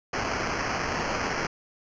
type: noise with sample-and-hold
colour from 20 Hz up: white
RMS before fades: -29 dBFS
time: 0.13-1.47 s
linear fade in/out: 5 ms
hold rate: 3675 Hz
effects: resampled to 16000 Hz